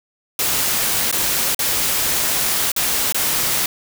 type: noise with dropouts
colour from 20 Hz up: white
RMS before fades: -19 dBFS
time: 0.39-3.66 s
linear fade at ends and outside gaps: 2 ms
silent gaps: 1.114-1.126 / 1.547-1.591 / 2.718-2.763 / 3.124-3.145 s
effects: none